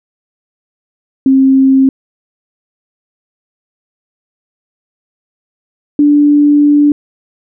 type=tone pair in turn; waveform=sine; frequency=267 / 292.3 Hz; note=C4 / D4; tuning=+35 / -8 cents; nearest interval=major second; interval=157 cents; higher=second; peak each=-4 / -4 dBFS; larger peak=neither; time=1.26-1.89 / 5.99-6.92 s; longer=second; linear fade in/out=2 ms; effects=none